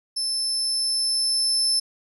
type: tone with level ramp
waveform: 35% pulse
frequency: 5274 Hz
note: E8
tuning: in tune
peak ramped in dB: -21 to -16 dBFS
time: 0.16-1.8 s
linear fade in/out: 10 ms
effects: none